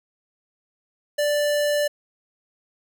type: tone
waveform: square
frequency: 587.3 Hz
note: D5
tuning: in tune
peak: -20 dBFS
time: 1.18-1.88 s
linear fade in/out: 10 ms
effects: none